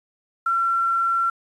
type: tone with quantisation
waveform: sine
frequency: 1359 Hz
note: F6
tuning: 48 cents flat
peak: -18 dBFS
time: 0.46-1.3 s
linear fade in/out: 5 ms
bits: 8
effects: resampled to 24000 Hz